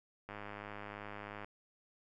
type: click train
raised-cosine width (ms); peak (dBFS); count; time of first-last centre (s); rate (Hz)
0.5; -30; 120; 0.29-1.445; 103
effects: none